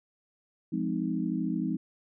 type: chord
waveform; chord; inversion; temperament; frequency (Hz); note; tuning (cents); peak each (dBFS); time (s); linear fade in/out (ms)
sine; F minor seventh; none; equal with one note detuned; 174.61 / 207.7 / 257.6 / 311.1; F3 / Ab3 / C4 / Eb4; 0 / 0 / -27 / 0; -33; 0.72-1.77; 10
effects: none